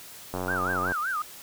click train, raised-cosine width 1 ms, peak -17 dBFS, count 54, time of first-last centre 0.34-0.92 s, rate 91.4 Hz
sine tone with vibrato, 1381 Hz, F6, 20 cents flat, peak -26 dBFS, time 0.48-1.22 s, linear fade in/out 2 ms, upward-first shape sine, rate 5.3 Hz, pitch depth 250 cents each way
effects white hiss -45 dBFS RMS until 1.42 s

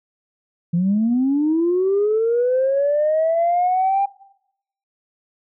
sine linear sweep, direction up, 166.1 to 800 Hz, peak -14 dBFS, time 0.73-4.06 s, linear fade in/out 10 ms, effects noise-tail reverb RT60 0.8 s tail -21 dB re dry + tanh soft clip ceiling -11 dBFS

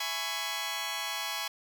10% pulse chord, C# minor seventh, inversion first, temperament just, 665.2 / 831.5 / 997.9 / 1108.7 Hz, E5 / G#5 / B5 / C#6, +16 / +2 / +18 / 0 cents, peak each -34 / -29 / -30 / -29 dBFS, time 0-1.48 s, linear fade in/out 5 ms, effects none

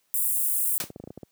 white high-pass noise, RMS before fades -25 dBFS, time 0.14-0.78 s, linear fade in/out 0 ms, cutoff 8400 Hz, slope 48 dB/octave
white noise with exponential decay, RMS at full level -25 dBFS, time 0.8-0.92 s, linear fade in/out 2 ms, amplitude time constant 26 ms
clicks, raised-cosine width 2 ms, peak -25 dBFS, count 9, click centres 0.839 / 0.903 / 0.961 / 1 / 1.039 / 1.075 / 1.105 / 1.176 / 1.232 s
effects white hiss -70 dBFS RMS until 1.31 s + high-pass 100 Hz 12 dB/octave

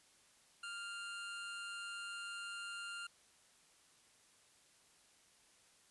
25% pulse tone with amplitude modulation, 1396.9 Hz, F6, in tune, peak -39 dBFS, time 0.63-3.07 s, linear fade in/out 5 ms, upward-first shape sine, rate 195 Hz, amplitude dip 30%, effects white hiss -68 dBFS RMS until 5.9 s + resampled to 24000 Hz

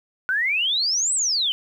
sine exponential two-way sweep, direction up then down, 1460 to 8280 to 2975 Hz, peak -19 dBFS, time 0.29-1.52 s, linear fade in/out 0 ms, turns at 1.14 s, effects 9-bit

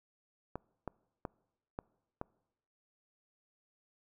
clicks, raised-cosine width 1 ms, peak -24 dBFS, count 5, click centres 0.556 / 0.877 / 1.252 / 1.789 / 2.214 s, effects noise-tail reverb RT60 0.9 s tail -25 dB re dry

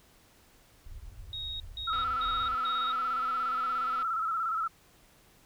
pink low-pass noise, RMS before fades -45 dBFS, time 0.86-2.55 s, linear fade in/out 5 ms, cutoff 100 Hz, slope 48 dB/octave
sine tone bursts, 3761 Hz, A#7, 15 cents sharp, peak -35 dBFS, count 4, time 1.33-2.92 s, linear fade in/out 2 ms, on 270 ms, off 170 ms
sine tone with vibrato, 1318.5 Hz, E6, in tune, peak -28 dBFS, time 1.87-4.68 s, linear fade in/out 10 ms, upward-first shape square, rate 17 Hz, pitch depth 50 cents each way
click train, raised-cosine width 0.3 ms, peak -32 dBFS, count 523, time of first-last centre 1.93-4.026 s, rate 249 Hz
effects pink hiss -61 dBFS RMS until 5.45 s

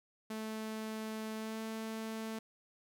sawtooth tone with pitch glide, 218.7 to 221.6 Hz, A3 to A3, -10 to +13 cents, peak -35 dBFS, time 0.3-2.39 s, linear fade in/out 5 ms, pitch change +23 cents, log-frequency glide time 1.36-1.61 s, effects none

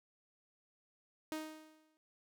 sawtooth tone with exponential decay, 311.9 Hz, D#4, 4 cents sharp, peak -33 dBFS, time 1.32-1.97 s, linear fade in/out 0 ms, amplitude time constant 140 ms, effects none

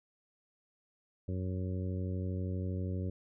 harmonic tone, 92.5 Hz, F#2, in tune, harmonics 1 / 2 / 3 / 4 / 5 / 6, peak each -34 / -40 / -44 / -46 / -48 / -50 dBFS, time 1.28-3.1 s, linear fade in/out 5 ms, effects none

